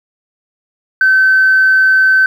sine tone, 1535 Hz, G6, 37 cents flat, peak -5 dBFS, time 1.01-2.26 s, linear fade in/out 2 ms, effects tanh soft clip ceiling -2 dBFS + 7-bit

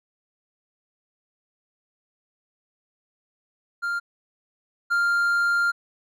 triangle tone pair in turn, 1396.9 / 1396.9 Hz, F6 / F6, 0 / 0 cents, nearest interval unison, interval 0 cents, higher neither, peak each -22 / -17 dBFS, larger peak second, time 3.82-4 / 4.9-5.72 s, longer second, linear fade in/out 20 ms, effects none

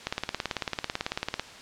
click train, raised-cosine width 0.2 ms, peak -10 dBFS, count 25, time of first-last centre 0.07-1.396 s, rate 18.1 Hz, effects white hiss -45 dBFS RMS until 1.61 s + low-pass 5000 Hz 12 dB/octave

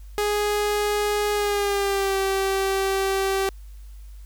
sawtooth tone with pitch glide, 415.3 to 387.5 Hz, G#4 to G4, 0 to -20 cents, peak -17 dBFS, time 0.18-3.49 s, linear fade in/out 0 ms, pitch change -120 cents, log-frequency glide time 1.33-2.17 s, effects added 50 Hz sine -38 dBFS peak until 4.25 s + white hiss -59 dBFS RMS until 4.25 s

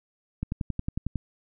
click train, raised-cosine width 5 ms, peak -16 dBFS, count 9, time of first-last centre 0.43-1.157 s, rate 11 Hz, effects none

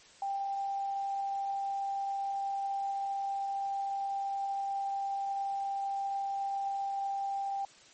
sine tone, 790 Hz, G5, 13 cents sharp, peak -31 dBFS, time 0.22-7.65 s, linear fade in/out 2 ms, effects white hiss -57 dBFS RMS until 7.93 s + MP3 32 kbps

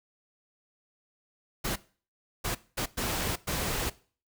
pink noise bursts at uneven times, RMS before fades -31 dBFS, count 5, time 1.64-1.76 / 2.44-2.55 / 2.77-2.86 / 2.97-3.36 / 3.47-3.9 s, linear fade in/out 10 ms, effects noise-tail reverb RT60 0.4 s tail -19 dB re dry

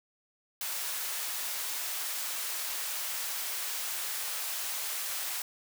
white high-pass noise, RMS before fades -35 dBFS, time 0.61-5.42 s, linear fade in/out 2 ms, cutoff 700 Hz, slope 12 dB/octave, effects none

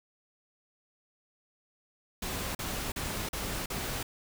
pink noise bursts, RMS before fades -35 dBFS, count 5, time 2.22-4.03 s, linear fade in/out 5 ms, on 330 ms, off 40 ms, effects none

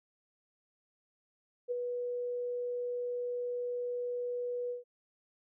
sine tone with ADSR envelope, 488.6 Hz, B4, 19 cents flat, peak -29 dBFS, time 1.68-4.84 s, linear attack 33 ms, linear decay 15 ms, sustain -4 dB, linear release 140 ms, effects none

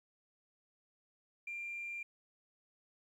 sine tone, 2382 Hz, D7, 24 cents sharp, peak -39 dBFS, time 1.47-2.03 s, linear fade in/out 5 ms, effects tanh soft clip ceiling -35 dBFS + 12-bit

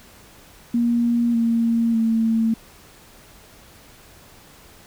sine tone with pitch steps, 236.5 / 230.8 / 225.3 Hz, A#3 / A#3 / A3, +25 / -17 / +41 cents, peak -16 dBFS, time 0.74-2.54 s, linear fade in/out 5 ms, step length 600 ms, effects pink hiss -48 dBFS RMS until 4.86 s

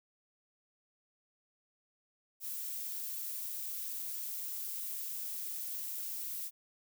violet noise, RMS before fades -40 dBFS, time 2.4-6.51 s, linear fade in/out 50 ms, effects none

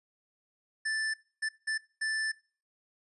square tone bursts at uneven times, 1760 Hz, A6, in tune, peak -30 dBFS, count 4, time 0.85-1.14 / 1.42-1.49 / 1.67-1.78 / 2.01-2.32 s, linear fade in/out 10 ms, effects noise-tail reverb RT60 0.4 s tail -22 dB re dry + resampled to 24000 Hz

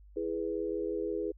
sine chord, E major, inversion none, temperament equal, 329.6 / 415.3 / 493.9 Hz, E4 / G#4 / B4, 0 / 0 / 0 cents, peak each -36 / -34 / -37 dBFS, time 0.16-1.32 s, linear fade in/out 10 ms, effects added 50 Hz sine -52 dBFS peak until 1.37 s

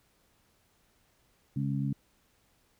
harmonic tone, 68.9 Hz, C#2, 10 cents flat, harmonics 2 / 3 / 4, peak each -30 / -34 / -36 dBFS, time 1.56-1.93 s, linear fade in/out 5 ms, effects pink hiss -69 dBFS RMS until 2.79 s

